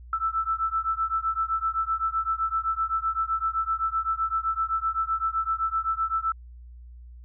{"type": "beating tone pair", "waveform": "sine", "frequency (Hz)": [1318.5, 1326.3], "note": ["E6", "E6"], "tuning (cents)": [0, 10], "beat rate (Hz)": 7.8, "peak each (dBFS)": -27, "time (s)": [0.13, 6.32], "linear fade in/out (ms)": 2, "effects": ["added 60 Hz sine -42 dBFS peak until 7.24 s"]}